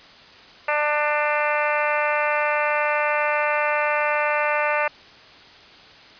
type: harmonic tone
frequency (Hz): 297.7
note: D4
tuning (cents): +24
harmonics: 2 / 3 / 4 / 5 / 6 / 7 / 8 / 9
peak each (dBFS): -24 / -26 / -27 / -28 / -29 / -29 / -30 / -31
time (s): 0.68-4.88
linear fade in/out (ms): 5
effects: white hiss -46 dBFS RMS until 6.19 s + resampled to 11025 Hz